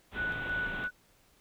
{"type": "low-pass noise", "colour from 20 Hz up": "pink", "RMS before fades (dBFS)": -41, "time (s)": [0.11, 0.89], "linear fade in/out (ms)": 50, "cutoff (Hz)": 3700, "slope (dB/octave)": 96}
{"type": "tone with tremolo", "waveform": "sine", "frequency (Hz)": 1480, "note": "F#6", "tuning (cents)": 0, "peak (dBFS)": -30, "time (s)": [0.15, 0.91], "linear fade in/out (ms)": 50, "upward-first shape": "square", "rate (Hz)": 2.9, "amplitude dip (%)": 45}
{"effects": ["pink hiss -65 dBFS RMS until 1.4 s"]}